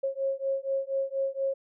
sine beating tone pair, 540 / 544.2 Hz, C#5 / C#5, -45 / -32 cents, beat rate 4.2 Hz, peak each -30 dBFS, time 0.03-1.54 s, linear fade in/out 10 ms, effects none

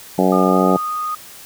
harmonic tone, 93.3 Hz, F#2, 15 cents sharp, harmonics 2 / 3 / 4 / 5 / 6 / 7 / 8 / 9, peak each -17 / -19 / -20 / -21 / -22 / -22 / -23 / -24 dBFS, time 0.18-0.77 s, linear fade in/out 5 ms
sine tone with pitch glide, 1214 to 1238.1 Hz, D#6 to D#6, -43 to -9 cents, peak -20 dBFS, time 0.32-1.15 s, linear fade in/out 5 ms, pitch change +34 cents, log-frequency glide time 0.51-0.58 s
effects white hiss -39 dBFS RMS until 1.45 s

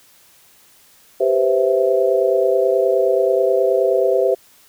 sine chord, C major seventh, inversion second, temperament equal, 392 / 493.9 / 523.3 / 659.3 Hz, G4 / B4 / C5 / E5, 0 / 0 / 0 / 0 cents, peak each -18 / -21 / -17 / -20 dBFS, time 1.2-4.35 s, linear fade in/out 10 ms, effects white hiss -51 dBFS RMS until 4.68 s

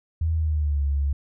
sine tone with pitch glide, 80.9 to 70.43 Hz, E2 to C#2, -32 to +28 cents, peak -20 dBFS, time 0.21-1.13 s, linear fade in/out 5 ms, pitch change -240 cents, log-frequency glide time 0.34-0.83 s, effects none

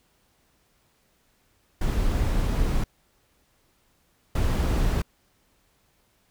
brown noise bursts at uneven times, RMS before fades -23 dBFS, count 2, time 1.81-2.84 / 4.35-5.02 s, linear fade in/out 5 ms, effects pink hiss -66 dBFS RMS until 6.3 s

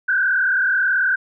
sine tone with frequency modulation, 1540 Hz, G6, 31 cents flat, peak -15 dBFS, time 0.08-1.16 s, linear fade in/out 10 ms, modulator 38.5 Hz, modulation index 1.8, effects none

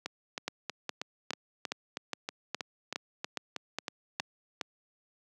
two click trains, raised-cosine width 0.2 ms, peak -17 / -15 dBFS, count 14 / 11, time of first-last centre 0.06-4.2 / 0.48-4.612 s, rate 3.14 / 2.42 Hz, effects high-pass 200 Hz 12 dB/octave

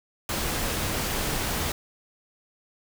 pink noise, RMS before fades -28 dBFS, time 0.29-1.72 s, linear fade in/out 2 ms, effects none

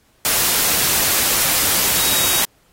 sine tone in noise, 3800 Hz, A#7, 33 cents sharp, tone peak -24 dBFS, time 1.99-2.42 s, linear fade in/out 0 ms, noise white, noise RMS -17 dBFS, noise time 0.25-2.45 s, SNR -10 dB, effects pink hiss -58 dBFS RMS until 2.72 s + AAC 48 kbps

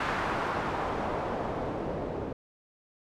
white noise with low-pass filter sweep, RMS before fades -32 dBFS, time 0-2.33 s, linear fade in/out 5 ms, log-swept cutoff 1400 to 480 Hz, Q 1.2, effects none

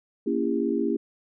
sine chord, A# diminished seventh, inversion none, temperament just, 233.1 / 279.7 / 335.6 / 402.8 Hz, A#3 / C#4 / E4 / G4, 0 / +16 / +31 / +47 cents, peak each -28 dBFS, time 0.26-0.97 s, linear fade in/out 10 ms, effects none

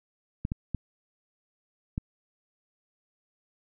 clicks, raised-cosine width 5 ms, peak -17 dBFS, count 4, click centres 0.451 / 0.519 / 0.747 / 1.979 s, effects none

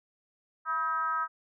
sine tone with frequency modulation, 1276 Hz, D#6, 43 cents sharp, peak -27 dBFS, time 0.65-1.28 s, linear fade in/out 50 ms, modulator 301 Hz, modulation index 0.78, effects none

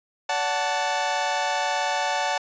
sawtooth chord, D major, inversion none, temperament equal with one note detuned, 573.9 / 740 / 880 Hz, D5 / F#5 / A5, -40 / 0 / 0 cents, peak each -26 / -23 / -22 dBFS, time 0.29-2.38 s, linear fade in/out 5 ms, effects resampled to 16000 Hz

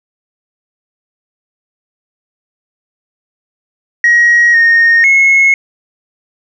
sine tone with pitch steps, 1895 / 1848 / 2175 Hz, A#6 / A#6 / C#7, +28 / -16 / -33 cents, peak -3 dBFS, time 4.04-5.54 s, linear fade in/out 2 ms, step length 500 ms, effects tanh soft clip ceiling -2 dBFS

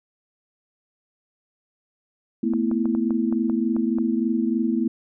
sine chord, A suspended second, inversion none, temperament equal with one note detuned, 223.5 / 246.9 / 329.6 Hz, A3 / B3 / E4, +27 / 0 / 0 cents, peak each -23 / -24 / -25 dBFS, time 2.43-4.88 s, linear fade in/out 5 ms
clicks, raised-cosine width 1 ms, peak -22 dBFS, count 9, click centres 2.536 / 2.714 / 2.856 / 2.95 / 3.107 / 3.326 / 3.498 / 3.765 / 3.985 s
effects none

